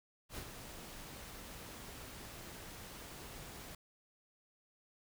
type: noise with ADSR envelope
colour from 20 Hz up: pink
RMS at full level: -44 dBFS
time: 0.29-3.75 s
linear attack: 81 ms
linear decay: 67 ms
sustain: -6 dB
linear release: 3 ms
effects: none